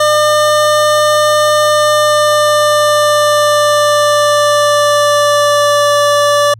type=tone with pitch glide; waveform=25% pulse; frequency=602 to 581.2 Hz; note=D5 to D5; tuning=+43 to -18 cents; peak=-4 dBFS; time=0-6.54 s; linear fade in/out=5 ms; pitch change=-61 cents; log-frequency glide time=1.57-5.96 s; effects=added 111 Hz sine -33 dBFS peak until 6.59 s + low-pass 11000 Hz 12 dB/octave